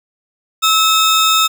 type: tone pair together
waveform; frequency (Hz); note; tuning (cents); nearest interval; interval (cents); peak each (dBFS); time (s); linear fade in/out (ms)
35% pulse; 1300 / 3674; E6 / A#7; -24 / -26; octave + tritone; 1798; -11; 0.62-1.48; 20
effects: none